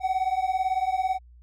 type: beating tone pair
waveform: triangle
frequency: 745 / 763 Hz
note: F#5 / G5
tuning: +12 / -47 cents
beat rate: 18 Hz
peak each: -24 / -24 dBFS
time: 0-1.19 s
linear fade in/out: 50 ms
effects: added 60 Hz sine -48 dBFS peak until 1.42 s